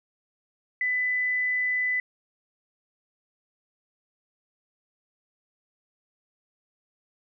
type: tone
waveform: sine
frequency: 1999 Hz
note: B6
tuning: 20 cents sharp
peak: -23 dBFS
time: 0.81-2 s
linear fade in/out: 2 ms
effects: none